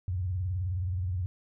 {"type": "tone with vibrato", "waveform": "sine", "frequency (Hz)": 90.8, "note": "F#2", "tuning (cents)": -32, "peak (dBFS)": -28, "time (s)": [0.08, 1.26], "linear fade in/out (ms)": 0, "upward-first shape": "triangle", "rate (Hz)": 19, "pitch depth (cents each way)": 190, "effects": []}